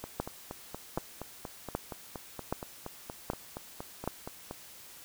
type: two click trains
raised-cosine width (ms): 1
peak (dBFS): -24 / -16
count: 20 / 6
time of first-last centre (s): 0.04-4.511 / 0.2-4.076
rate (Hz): 4.25 / 1.29
effects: white hiss -51 dBFS RMS until 5.04 s